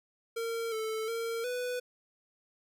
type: tone with pitch steps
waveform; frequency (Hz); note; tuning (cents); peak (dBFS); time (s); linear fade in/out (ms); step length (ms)
square; 459 / 439.6 / 459.2 / 495.4; A#4 / A4 / A#4 / B4; -27 / -2 / -26 / +5; -33; 0.36-1.8; 10; 360
effects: none